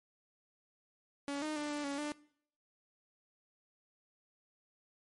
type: tone with pitch steps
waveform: sawtooth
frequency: 282.8 / 307.1 / 296.2 / 293.7 / 281.1 / 296.6 Hz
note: C#4 / D#4 / D4 / D4 / C#4 / D4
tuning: +35 / -23 / +15 / 0 / +24 / +17 cents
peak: -32 dBFS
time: 1.28-2.12 s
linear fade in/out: 0 ms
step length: 140 ms
effects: noise-tail reverb RT60 0.6 s tail -21 dB re dry + MP3 48 kbps